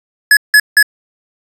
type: tone bursts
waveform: square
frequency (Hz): 1700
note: G#6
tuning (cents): +40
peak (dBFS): -4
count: 3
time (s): 0.31-0.827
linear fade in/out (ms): 2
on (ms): 59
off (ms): 170
effects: resampled to 32000 Hz